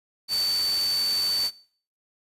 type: tone in noise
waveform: sine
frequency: 4544 Hz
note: C#8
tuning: 42 cents sharp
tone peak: -23 dBFS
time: 0.28-1.51 s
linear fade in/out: 50 ms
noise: white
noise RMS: -34 dBFS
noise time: 0.28-1.51 s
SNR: +8 dB
effects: noise-tail reverb RT60 0.5 s tail -21 dB re dry + resampled to 32000 Hz